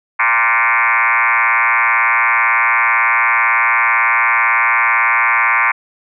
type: tone with frequency modulation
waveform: sine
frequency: 1638 Hz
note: G#6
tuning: 24 cents flat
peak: -10 dBFS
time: 0.19-5.72 s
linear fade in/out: 10 ms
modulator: 118 Hz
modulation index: 6
effects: none